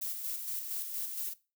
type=noise with tremolo; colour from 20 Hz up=violet; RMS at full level=-36 dBFS; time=0.01-1.34 s; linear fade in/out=10 ms; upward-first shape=square; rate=4.3 Hz; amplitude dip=40%; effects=noise-tail reverb RT60 0.3 s tail -19 dB re dry